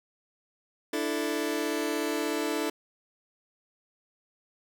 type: chord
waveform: sawtooth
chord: D suspended second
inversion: none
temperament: just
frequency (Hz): 293.7 / 330.4 / 440.5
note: D4 / E4 / A4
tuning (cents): 0 / +4 / +2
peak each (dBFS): -28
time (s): 0.93-2.7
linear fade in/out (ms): 5
effects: none